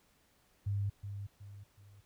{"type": "tone with echo", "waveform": "sine", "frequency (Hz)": 100.5, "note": "G2", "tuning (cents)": 44, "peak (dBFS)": -31, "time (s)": [0.66, 0.9], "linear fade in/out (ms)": 10, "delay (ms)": 370, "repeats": 3, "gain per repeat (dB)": -8, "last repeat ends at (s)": 2.01, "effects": ["pink hiss -70 dBFS RMS until 2.05 s"]}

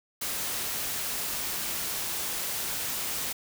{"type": "noise", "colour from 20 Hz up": "white", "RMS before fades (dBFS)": -32, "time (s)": [0.21, 3.33], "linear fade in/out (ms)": 10, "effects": []}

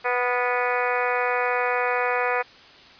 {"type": "harmonic tone with a mistuned harmonic", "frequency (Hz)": 246.9, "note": "B3", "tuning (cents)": 0, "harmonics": [2, 3, 4, 5, 6, 7, 8, 9, 10], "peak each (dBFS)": [-26, -28, -29, -30, -31, -31, -32, -33, -33], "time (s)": [0.04, 2.43], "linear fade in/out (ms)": 20, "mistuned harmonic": 6, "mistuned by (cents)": -29, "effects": ["white hiss -48 dBFS RMS until 2.99 s", "resampled to 11025 Hz"]}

